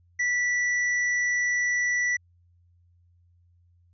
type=tone with tanh clipping; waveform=sine; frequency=1960 Hz; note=B6; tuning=14 cents flat; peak=-24 dBFS; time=0.19-2.17 s; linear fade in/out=10 ms; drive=9 dB; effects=added 87 Hz sine -58 dBFS peak until 3.93 s + resampled to 16000 Hz